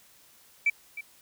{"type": "tone with echo", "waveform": "sine", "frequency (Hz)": 2321, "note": "D7", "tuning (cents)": -21, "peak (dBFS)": -19, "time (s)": [0.66, 0.7], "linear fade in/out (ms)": 5, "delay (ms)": 310, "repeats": 1, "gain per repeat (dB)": -15, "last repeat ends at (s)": 1.01, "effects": ["tanh soft clip ceiling -15 dBFS", "white hiss -58 dBFS RMS until 1.21 s"]}